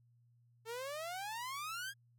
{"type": "exponential sweep", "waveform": "sawtooth", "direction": "up", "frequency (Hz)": [440, 1661.2], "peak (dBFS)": -37, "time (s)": [0.65, 1.94], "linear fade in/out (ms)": 50, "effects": ["added 119 Hz sine -66 dBFS peak until 2.18 s"]}